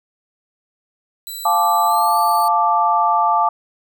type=tone with pitch glide; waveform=5% pulse; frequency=3979 to 4492 Hz; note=B7 to C#8; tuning=+12 to +22 cents; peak=-21 dBFS; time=1.27-2.48 s; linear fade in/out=0 ms; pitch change=+210 cents; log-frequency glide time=1.87-2.18 s
type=chord; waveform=sine; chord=D minor; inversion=first; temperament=equal with one note detuned; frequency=698.5 / 877 / 1174.7 Hz; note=F5 / A5 / D6; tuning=0 / -6 / 0 cents; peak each=-19 / -16 / -17 dBFS; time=1.45-3.49 s; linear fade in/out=5 ms
effects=none